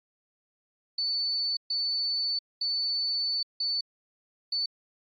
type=tone bursts at uneven times; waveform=sine; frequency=4492 Hz; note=C#8; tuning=22 cents sharp; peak=-26 dBFS; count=5; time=0.98-1.57 / 1.7-2.39 / 2.61-3.43 / 3.6-3.81 / 4.52-4.66 s; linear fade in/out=5 ms; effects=AAC 64 kbps